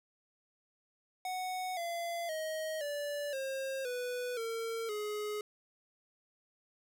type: tone with pitch steps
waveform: square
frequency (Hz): 740 / 682.5 / 629.5 / 580.6 / 535.5 / 493.9 / 455.5 / 420.1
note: F#5 / F5 / D#5 / D5 / C5 / B4 / A#4 / G#4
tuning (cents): 0 / -40 / +20 / -20 / +40 / 0 / -40 / +20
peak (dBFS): -36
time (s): 1.25-5.41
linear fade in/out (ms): 2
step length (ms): 520
effects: none